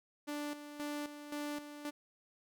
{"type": "tone with tremolo", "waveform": "sawtooth", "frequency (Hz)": 293.7, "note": "D4", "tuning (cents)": 0, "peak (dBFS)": -34, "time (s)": [0.27, 1.91], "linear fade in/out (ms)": 20, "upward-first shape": "square", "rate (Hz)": 1.9, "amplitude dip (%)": 65, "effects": []}